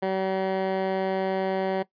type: tone with band-pass filter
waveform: 15% pulse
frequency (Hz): 190.4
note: F#3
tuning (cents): +50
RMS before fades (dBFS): -26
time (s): 0.02-1.83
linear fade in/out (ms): 10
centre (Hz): 620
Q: 0.6
effects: noise-tail reverb RT60 0.1 s tail -18 dB re dry + resampled to 11025 Hz